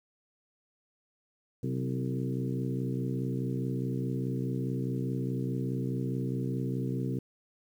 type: harmonic tone with a mistuned harmonic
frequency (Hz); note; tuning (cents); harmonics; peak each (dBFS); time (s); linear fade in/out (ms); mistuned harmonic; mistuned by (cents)
64.8; C2; -16; 2 / 3 / 4 / 5 / 6 / 7; -32 / -37 / -36 / -40 / -41 / -43; 1.63-7.19; 5; 3; -62
effects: 10-bit